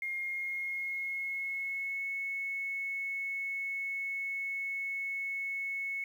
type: tone with pitch glide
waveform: sine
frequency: 2132 to 2200 Hz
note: C7 to C#7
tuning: +32 to -14 cents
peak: -33 dBFS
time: 0.02-6.04 s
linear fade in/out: 2 ms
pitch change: +54 cents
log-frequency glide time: 0.15-2.03 s
effects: 10-bit